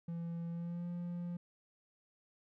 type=tone with pitch glide; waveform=triangle; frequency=168.7 to 174.35 Hz; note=E3 to F3; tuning=+40 to -3 cents; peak=-36 dBFS; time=0.08-1.37 s; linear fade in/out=5 ms; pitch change=+57 cents; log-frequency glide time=0.5-0.87 s; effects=none